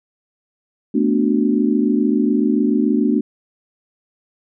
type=chord; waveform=sine; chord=B minor seventh; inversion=third; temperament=equal; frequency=220 / 246.9 / 293.7 / 370 Hz; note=A3 / B3 / D4 / F#4; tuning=0 / 0 / 0 / 0 cents; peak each=-18 / -19 / -18 / -23 dBFS; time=0.94-3.21 s; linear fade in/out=10 ms; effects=none